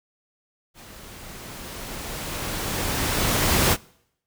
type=noise with level ramp; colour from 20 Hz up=pink; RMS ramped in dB=-45 to -18 dBFS; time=0.74-3.77 s; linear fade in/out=50 ms; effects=noise-tail reverb RT60 0.7 s tail -24 dB re dry